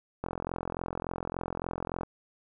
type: click train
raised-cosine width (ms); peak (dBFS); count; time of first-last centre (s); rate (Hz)
1; -19; 79; 0.24-2.033; 43.5
effects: none